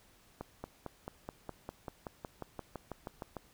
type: accelerating click train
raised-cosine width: 1 ms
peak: -26 dBFS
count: 17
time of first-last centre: 0.41-3.367 s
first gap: 230 ms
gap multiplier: 0.97
effects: pink hiss -64 dBFS RMS until 3.53 s